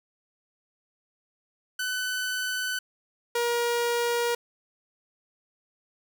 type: tone pair in turn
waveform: sawtooth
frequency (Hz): 1504 / 474.9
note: F#6 / A#4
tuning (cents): +28 / +32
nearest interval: octave + minor sixth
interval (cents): 1996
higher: first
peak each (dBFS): -24 / -20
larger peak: second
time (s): 1.79-2.79 / 3.35-4.35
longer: neither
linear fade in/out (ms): 5
effects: none